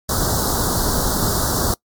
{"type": "band-stop noise", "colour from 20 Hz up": "pink", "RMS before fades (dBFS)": -19, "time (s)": [0.09, 1.74], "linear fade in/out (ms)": 2, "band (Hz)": [1500, 4000], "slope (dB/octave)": 48, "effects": ["noise-tail reverb RT60 0.1 s tail -24 dB re dry", "MP3 96 kbps"]}